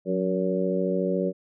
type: harmonic tone with a mistuned harmonic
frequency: 94 Hz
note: F#2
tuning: 28 cents sharp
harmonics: 2 / 3 / 4 / 5 / 6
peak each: -27 / -32 / -29 / -29 / -29 dBFS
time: 0.05-1.33 s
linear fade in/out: 50 ms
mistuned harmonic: 2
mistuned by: -49 cents
effects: none